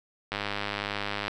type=click train; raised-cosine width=0.3 ms; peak=-14 dBFS; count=99; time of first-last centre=0.32-1.281 s; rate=102 Hz; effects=none